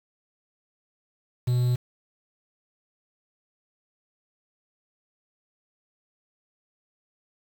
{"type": "tone with quantisation", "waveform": "triangle", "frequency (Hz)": 123.47, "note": "B2", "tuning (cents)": 0, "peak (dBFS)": -18, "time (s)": [1.47, 1.76], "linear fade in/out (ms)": 10, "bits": 7, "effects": []}